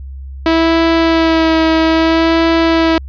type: tone with vibrato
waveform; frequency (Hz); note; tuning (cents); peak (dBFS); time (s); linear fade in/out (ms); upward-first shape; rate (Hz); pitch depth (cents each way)
sawtooth; 325.8; E4; -20; -5; 0.46-2.98; 2; sine; 0.61; 21
effects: added 67 Hz sine -25 dBFS peak until 3.08 s + resampled to 11025 Hz